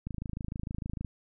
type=click train; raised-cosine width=5 ms; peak=-23 dBFS; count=27; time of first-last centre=0.07-1.047 s; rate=26.6 Hz; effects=none